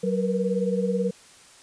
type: tone cluster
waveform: sine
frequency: 188.2 / 467.7 / 486.1 Hz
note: F#3 / A#4 / B4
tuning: +30 / +6 / -28 cents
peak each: -25 / -27 / -27 dBFS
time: 0.03-1.11 s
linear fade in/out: 10 ms
effects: white hiss -51 dBFS RMS until 1.62 s + resampled to 22050 Hz